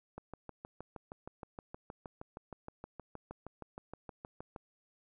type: click train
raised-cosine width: 1 ms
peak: -30 dBFS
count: 29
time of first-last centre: 0.18-4.562 s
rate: 6.39 Hz
effects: none